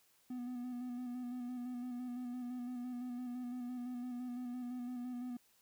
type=tone with vibrato; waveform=triangle; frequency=246.9 Hz; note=B3; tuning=in tune; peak=-38 dBFS; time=0.3-5.37 s; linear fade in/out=5 ms; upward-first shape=square; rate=5.9 Hz; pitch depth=26 cents each way; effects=white hiss -71 dBFS RMS until 5.61 s